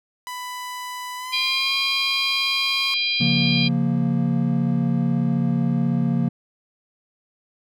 sawtooth tone with pitch glide, 995 to 1091.3 Hz, B5 to C#6, +13 to -27 cents, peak -26 dBFS, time 0.27-2.94 s, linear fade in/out 0 ms, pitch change +160 cents, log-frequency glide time 1.17-1.74 s
harmonic tone, 803 Hz, G5, 41 cents sharp, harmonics 3 / 4 / 5 / 6, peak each -24 / -25 / -26 / -27 dBFS, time 1.32-3.69 s, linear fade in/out 20 ms
triangle chord, Bb minor, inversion first, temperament equal, 138.59 / 174.61 / 233.1 Hz, Db3 / F3 / Bb3, 0 / 0 / 0 cents, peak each -21 / -21 / -20 dBFS, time 3.2-6.29 s, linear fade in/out 10 ms
effects none

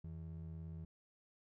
triangle ring-modulated tone, 123.7 Hz, B2, 3 cents sharp, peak -40 dBFS, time 0.04-0.85 s, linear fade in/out 5 ms, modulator 38.6 Hz, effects none

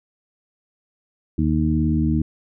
harmonic tone with a mistuned harmonic, 77.78 Hz, D#2, in tune, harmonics 1 / 2 / 3 / 4, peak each -22 / -22 / -22 / -23 dBFS, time 1.38-2.22 s, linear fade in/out 5 ms, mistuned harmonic 1, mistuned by +21 cents, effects none

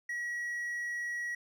triangle tone, 1917 Hz, A#6, 48 cents sharp, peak -32 dBFS, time 0.09-1.35 s, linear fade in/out 5 ms, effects none

